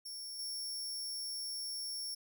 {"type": "tone with level steps", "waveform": "sawtooth", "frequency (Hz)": 5470, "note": "F8", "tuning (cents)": -37, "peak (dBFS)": [-40, -36], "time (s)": [0.05, 2.15], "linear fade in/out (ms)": 10, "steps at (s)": 0.39, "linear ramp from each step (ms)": 2, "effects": []}